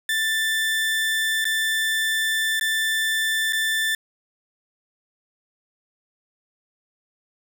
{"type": "tone with dropouts", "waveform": "30% pulse", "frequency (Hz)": 1770, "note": "A6", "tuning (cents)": 10, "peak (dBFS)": -18, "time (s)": [0.09, 3.95], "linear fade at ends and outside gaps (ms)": 2, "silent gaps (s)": [[1.444, 1.452], [2.597, 2.61], [3.525, 3.531]], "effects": []}